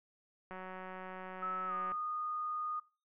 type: click train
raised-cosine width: 0.5 ms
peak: -30 dBFS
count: 263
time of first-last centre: 0.51-1.919 s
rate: 186 Hz
type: tone with pitch glide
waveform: sine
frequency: 1300 to 1230.6 Hz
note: E6 to D#6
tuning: -24 to -19 cents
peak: -35 dBFS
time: 1.42-2.8 s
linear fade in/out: 10 ms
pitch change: -95 cents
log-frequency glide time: 1.67-1.73 s
effects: noise-tail reverb RT60 0.3 s tail -17 dB re dry + low-pass 2000 Hz 12 dB/octave